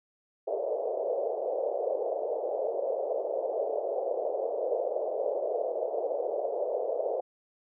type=band-pass noise; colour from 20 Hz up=white; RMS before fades=-31 dBFS; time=0.47-7.21 s; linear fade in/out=10 ms; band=440 to 640 Hz; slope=48 dB/octave; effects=none